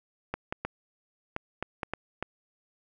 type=clicks; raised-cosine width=0.5 ms; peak=-16 dBFS; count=8; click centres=0.34 / 0.525 / 0.65 / 1.364 / 1.626 / 1.832 / 1.936 / 2.226 s; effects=none